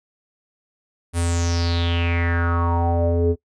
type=tone with low-pass filter sweep; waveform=square; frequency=85.3 Hz; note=F2; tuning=40 cents flat; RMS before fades=-20 dBFS; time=1.13-3.36 s; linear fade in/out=50 ms; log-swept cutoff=10000 to 380 Hz; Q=6.3; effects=noise-tail reverb RT60 0.1 s tail -21 dB re dry